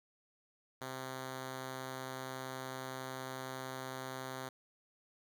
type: tone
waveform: 5% pulse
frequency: 130.81 Hz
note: C3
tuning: in tune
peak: -30 dBFS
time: 0.81-4.49 s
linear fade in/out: 5 ms
effects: none